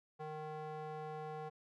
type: tone with band-pass filter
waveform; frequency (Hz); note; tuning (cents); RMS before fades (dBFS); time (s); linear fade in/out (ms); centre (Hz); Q
square; 154.2; D#3; -15; -45; 0.19-1.5; 20; 690; 1.7
effects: none